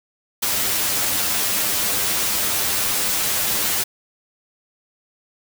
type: noise with comb filter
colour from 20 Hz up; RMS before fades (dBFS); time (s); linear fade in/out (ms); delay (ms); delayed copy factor
white; -21; 0.42-3.84; 10; 10; +0.55
effects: none